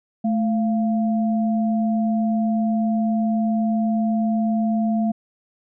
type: tone pair together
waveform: sine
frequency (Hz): 217.9 / 690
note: A3 / F5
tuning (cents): -17 / -21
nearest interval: octave + minor sixth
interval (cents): 1996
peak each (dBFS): -18 / -27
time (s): 0.24-5.12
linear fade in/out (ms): 10
effects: none